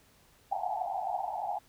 white band-pass noise, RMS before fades -34 dBFS, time 0.51-1.59 s, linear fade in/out 10 ms, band 690 to 850 Hz, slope 96 dB/octave, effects pink hiss -63 dBFS RMS until 1.68 s

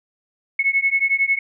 sine beating tone pair, 2190 / 2201 Hz, C#7 / C#7, -22 / -13 cents, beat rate 11 Hz, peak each -19 dBFS, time 0.59-1.39 s, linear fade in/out 5 ms, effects none

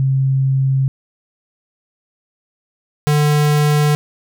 sine / square tone pair in turn, 134.1 / 148.69 Hz, C3 / D3, +43 / +22 cents, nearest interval major second, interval 179 cents, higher second, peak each -12 dBFS, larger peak neither, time 0-0.88 / 3.07-3.95 s, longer neither, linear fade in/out 0 ms, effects none

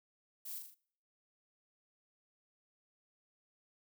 violet noise with echo, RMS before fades -45 dBFS, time 0.45-0.59 s, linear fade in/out 10 ms, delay 39 ms, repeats 4, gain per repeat -4 dB, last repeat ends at 0.746 s, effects noise-tail reverb RT60 0.6 s tail -24 dB re dry

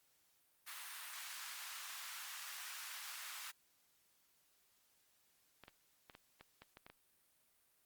pink high-pass noise, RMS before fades -49 dBFS, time 0.66-3.52 s, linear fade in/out 20 ms, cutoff 1100 Hz, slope 24 dB/octave
clicks, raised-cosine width 0.3 ms, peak -38 dBFS, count 9, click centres 5.637 / 5.681 / 6.098 / 6.151 / 6.41 / 6.62 / 6.771 / 6.865 / 6.9 s
effects white hiss -75 dBFS RMS until 7.85 s + Opus 48 kbps

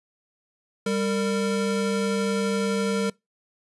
square tone pair together, 197.76 / 457.5 Hz, G3 / A#4, +15 / -32 cents, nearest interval octave + minor third, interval 1453 cents, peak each -26 dBFS, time 0.86-3.1 s, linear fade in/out 5 ms, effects noise-tail reverb RT60 0.2 s tail -24 dB re dry + resampled to 24000 Hz

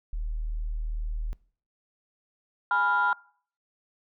sine tone, 38.85 Hz, D#1, 2 cents flat, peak -28 dBFS, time 0.13-1.33 s, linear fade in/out 0 ms
sine chord, F diminished, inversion first, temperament equal, 830.6 / 987.8 / 1396.9 Hz, Ab5 / Cb6 / F6, 0 / 0 / 0 cents, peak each -28 / -25 / -23 dBFS, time 2.71-3.13 s, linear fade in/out 2 ms
effects noise-tail reverb RT60 0.5 s tail -23 dB re dry + tanh soft clip ceiling -15 dBFS

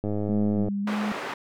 click train, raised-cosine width 2 ms, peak -16 dBFS, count 68, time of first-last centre 0.04-0.684 s, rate 104 Hz
sine tone with vibrato, 205.2 Hz, G#3, 21 cents flat, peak -25 dBFS, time 0.29-1.12 s, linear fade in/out 2 ms, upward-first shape square, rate 1.8 Hz, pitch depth 39 cents each way
white band-pass noise, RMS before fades -33 dBFS, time 0.87-1.34 s, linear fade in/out 5 ms, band 260 to 1500 Hz, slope 12 dB/octave
effects none

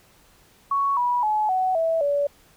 sine tone with pitch steps, 1113 / 974.5 / 853.3 / 747.1 / 654.2 / 572.8 Hz, C#6 / B5 / G#5 / F#5 / E5 / D5, +7 / -23 / +47 / +17 / -13 / -43 cents, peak -19 dBFS, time 0.71-2.27 s, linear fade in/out 5 ms, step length 260 ms, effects pink hiss -56 dBFS RMS until 2.56 s

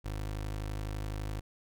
25% pulse tone, 51.91 Hz, G#1, in tune, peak -31 dBFS, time 0.04-1.41 s, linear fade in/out 20 ms, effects none

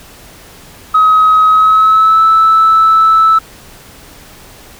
sine tone with pitch glide, 1270 to 1312.5 Hz, D#6 to E6, +35 to -8 cents, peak -3 dBFS, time 0.94-3.39 s, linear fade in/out 10 ms, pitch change +57 cents, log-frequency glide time 1.49-2.23 s, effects tanh soft clip ceiling -1 dBFS + pink hiss -37 dBFS RMS until 4.79 s

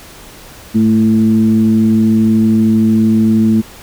sine tone with frequency modulation, 220 Hz, A3, in tune, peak -7 dBFS, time 0.74-3.62 s, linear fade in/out 20 ms, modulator 113 Hz, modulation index 0.56, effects pink hiss -36 dBFS RMS until 3.82 s

